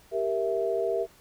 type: chord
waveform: sine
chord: E diminished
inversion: first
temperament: equal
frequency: 392 / 466.2 / 659.3 Hz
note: G4 / Bb4 / E5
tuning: 0 / 0 / 0 cents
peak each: -29 dBFS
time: 0.11-1.07 s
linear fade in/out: 50 ms
effects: pink hiss -57 dBFS RMS until 1.2 s